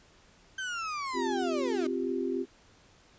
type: linear sweep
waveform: 35% pulse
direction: down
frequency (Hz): 1568 to 295.4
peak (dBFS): -31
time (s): 0.58-1.87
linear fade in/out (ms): 5
type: chord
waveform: sine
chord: C suspended fourth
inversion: none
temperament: just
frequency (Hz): 261.6 / 348.8 / 392.4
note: C4 / F4 / G4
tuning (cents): 0 / -2 / +2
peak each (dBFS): -33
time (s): 1.13-2.46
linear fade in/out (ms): 50
effects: pink hiss -60 dBFS RMS until 3.18 s + resampled to 16000 Hz